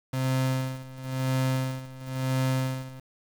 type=tone with tremolo; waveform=35% pulse; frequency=130.81 Hz; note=C3; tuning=in tune; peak=-21 dBFS; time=0.13-3 s; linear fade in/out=5 ms; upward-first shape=sine; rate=0.97 Hz; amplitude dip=90%; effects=8-bit